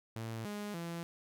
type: tone with pitch steps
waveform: sawtooth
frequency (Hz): 113.1 / 206.9 / 169.1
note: A2 / G#3 / E3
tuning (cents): +48 / -6 / +44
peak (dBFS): -35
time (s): 0.16-1.03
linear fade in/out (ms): 0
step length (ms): 290
effects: none